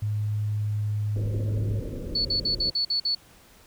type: tone with pitch glide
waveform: sine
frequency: 105.4 to 104.49 Hz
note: G#2 to G#2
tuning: +26 to +11 cents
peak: -24 dBFS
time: 0.02-1.8 s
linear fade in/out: 5 ms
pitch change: -15 cents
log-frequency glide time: 0.31-1.64 s
type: low-pass noise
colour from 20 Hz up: pink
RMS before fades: -34 dBFS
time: 1.16-2.71 s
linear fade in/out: 2 ms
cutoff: 580 Hz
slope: 96 dB/octave
type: tone bursts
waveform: sine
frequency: 4435 Hz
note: C#8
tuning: in tune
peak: -22 dBFS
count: 7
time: 2.15-3.15 s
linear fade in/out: 5 ms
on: 100 ms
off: 50 ms
effects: pink hiss -54 dBFS RMS until 3.66 s